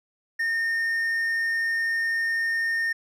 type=tone; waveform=triangle; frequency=1828 Hz; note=A#6; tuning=34 cents flat; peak=-21 dBFS; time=0.39-2.93 s; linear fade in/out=10 ms; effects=none